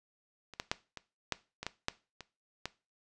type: clicks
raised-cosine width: 0.2 ms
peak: -30 / -17 / -12 / -25 / -13 / -22 / -17 / -13 / -27 / -18 dBFS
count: 10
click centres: 0.537 / 0.599 / 0.715 / 0.973 / 1.323 / 1.63 / 1.666 / 1.884 / 2.207 / 2.656 s
effects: noise-tail reverb RT60 0.3 s tail -18 dB re dry + resampled to 22050 Hz